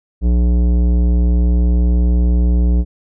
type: tone with tanh clipping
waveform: triangle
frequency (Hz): 59.8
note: A#1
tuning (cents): +45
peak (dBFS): -12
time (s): 0.21-2.85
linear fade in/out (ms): 50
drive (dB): 18
effects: none